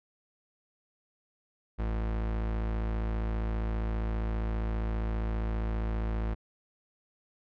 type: tone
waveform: 40% pulse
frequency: 55 Hz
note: A1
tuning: in tune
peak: -28 dBFS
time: 1.78-6.35 s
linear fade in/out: 20 ms
effects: low-pass 2000 Hz 12 dB/octave